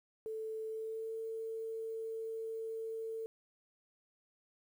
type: tone with pitch glide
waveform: sine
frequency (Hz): 440 to 447.7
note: A4 to A4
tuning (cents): 0 to +30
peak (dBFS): -38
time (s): 0.26-3.26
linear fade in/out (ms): 0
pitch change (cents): +30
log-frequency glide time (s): 0.68-1.15
effects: 11-bit